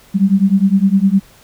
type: beating tone pair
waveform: sine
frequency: 190 / 199.8 Hz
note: F#3 / G3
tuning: +46 / +33 cents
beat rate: 9.8 Hz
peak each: -12 dBFS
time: 0.14-1.2 s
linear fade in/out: 20 ms
effects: pink hiss -46 dBFS RMS until 1.43 s